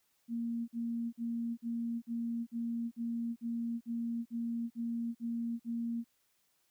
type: tone bursts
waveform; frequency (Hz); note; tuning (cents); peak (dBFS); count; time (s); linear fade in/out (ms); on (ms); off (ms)
sine; 233.1; A#3; 0; -33; 13; 0.28-6.044; 50; 400; 47
effects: white hiss -75 dBFS RMS until 6.7 s